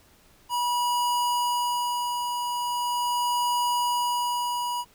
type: tone with tremolo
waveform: square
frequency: 970 Hz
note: B5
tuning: 31 cents flat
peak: -23 dBFS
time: 0.49-4.85 s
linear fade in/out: 50 ms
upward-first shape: sine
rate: 0.4 Hz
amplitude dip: 40%
effects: pink hiss -58 dBFS RMS until 4.94 s